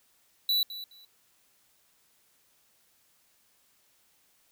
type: tone with echo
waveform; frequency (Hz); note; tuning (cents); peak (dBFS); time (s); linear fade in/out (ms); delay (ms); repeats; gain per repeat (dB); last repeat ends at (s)
square; 3951; B7; 0; -24; 0.49-0.63; 2; 210; 2; -14; 1.05
effects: white hiss -67 dBFS RMS until 4.51 s